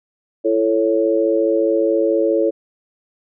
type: chord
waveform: sine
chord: A major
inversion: second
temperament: equal with one note detuned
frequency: 335.2 / 440 / 554.4 Hz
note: E4 / A4 / C#5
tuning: +29 / 0 / 0 cents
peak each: -18 dBFS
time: 0.44-2.51 s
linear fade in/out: 20 ms
effects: none